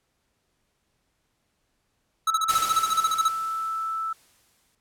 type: tone bursts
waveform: square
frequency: 1300 Hz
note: E6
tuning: 24 cents flat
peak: -20 dBFS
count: 15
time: 2.27-3.285 s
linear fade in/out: 5 ms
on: 35 ms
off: 35 ms
type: tone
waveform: sine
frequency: 1318.5 Hz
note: E6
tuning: in tune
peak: -26 dBFS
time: 2.29-4.13 s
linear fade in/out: 5 ms
type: noise with exponential decay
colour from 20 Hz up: white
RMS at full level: -28 dBFS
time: 2.49-4.75 s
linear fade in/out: 2 ms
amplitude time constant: 490 ms
effects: pink hiss -73 dBFS RMS until 4.8 s + low-pass 12000 Hz 12 dB/octave